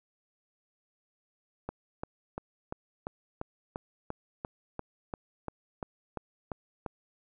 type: click train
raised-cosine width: 1 ms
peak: -21 dBFS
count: 16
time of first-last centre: 1.69-6.862 s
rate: 2.9 Hz
effects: none